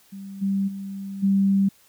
sine tone with level steps, 196 Hz, G3, in tune, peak -34 / -20 / -30 / -16 dBFS, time 0.12-1.69 s, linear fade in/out 10 ms, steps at 0.41 / 0.67 / 1.22 s, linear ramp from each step 20 ms, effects white hiss -57 dBFS RMS until 1.88 s

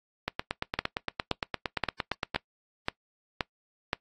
two click trains, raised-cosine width 0.3 ms, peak -10 / -12 dBFS, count 7 / 19, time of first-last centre 0.79-3.931 / 0.28-2.347 s, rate 1.91 / 8.71 Hz, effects noise-tail reverb RT60 0.1 s tail -22 dB re dry + AAC 32 kbps

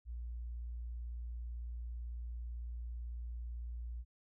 sine tone, 59 Hz, A#1, 22 cents sharp, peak -40 dBFS, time 0.05-4.05 s, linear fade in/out 50 ms, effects none

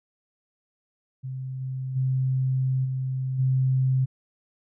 sine tone with level steps, 130.81 Hz, C3, in tune, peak -30 / -28 / -21 / -25 / -19 dBFS, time 1.23-4.06 s, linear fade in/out 20 ms, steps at 1.6 / 1.95 / 2.84 / 3.38 s, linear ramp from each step 20 ms, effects none

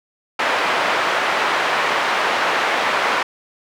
pink band-pass noise, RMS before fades -19 dBFS, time 0.39-3.23 s, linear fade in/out 5 ms, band 700 to 2300 Hz, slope 12 dB/octave, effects none

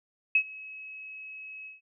sine tone with ADSR envelope, 2567 Hz, E7, 47 cents flat, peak -17 dBFS, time 0.35-1.81 s, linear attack 4 ms, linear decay 73 ms, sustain -23 dB, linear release 150 ms, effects none

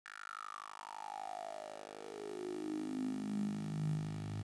10% pulse tone with high-pass filter sweep, 51.91 Hz, G#1, in tune, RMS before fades -42 dBFS, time 0.04-4.43 s, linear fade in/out 20 ms, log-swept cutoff 1600 to 110 Hz, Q 9.6, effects resampled to 22050 Hz + 10-bit

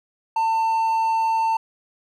triangle tone, 897 Hz, A5, 33 cents sharp, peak -16 dBFS, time 0.36-1.57 s, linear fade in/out 5 ms, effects none

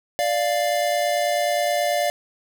square tone pair together, 588 / 697.3 Hz, D5 / F5, +2 / -3 cents, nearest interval minor third, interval 295 cents, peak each -23 dBFS, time 0.19-2.1 s, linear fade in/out 0 ms, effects none

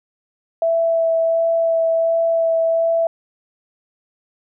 sine tone with vibrato, 660 Hz, E5, 2 cents sharp, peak -14 dBFS, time 0.62-3.07 s, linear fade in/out 2 ms, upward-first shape sine, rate 1.4 Hz, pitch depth 10 cents each way, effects none

